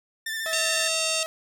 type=tone with vibrato; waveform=sawtooth; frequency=1781 Hz; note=A6; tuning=21 cents sharp; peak=-25 dBFS; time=0.26-0.88 s; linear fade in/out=5 ms; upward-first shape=square; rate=14 Hz; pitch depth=21 cents each way
type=tone with pitch glide; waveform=sawtooth; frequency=646 to 641.9 Hz; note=E5 to E5; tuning=-35 to -46 cents; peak=-26 dBFS; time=0.46-1.26 s; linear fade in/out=0 ms; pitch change=-11 cents; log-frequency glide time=0.95-1.06 s
type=harmonic tone; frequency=912 Hz; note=A#5; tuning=38 cents flat; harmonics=3 / 4 / 5 / 6 / 7 / 8 / 9 / 10; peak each=-30 / -31 / -32 / -33 / -33 / -34 / -35 / -35 dBFS; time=0.53-1.23 s; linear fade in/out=0 ms
type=clicks; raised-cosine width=0.3 ms; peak=-31 dBFS; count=2; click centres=0.775 / 0.805 s
effects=none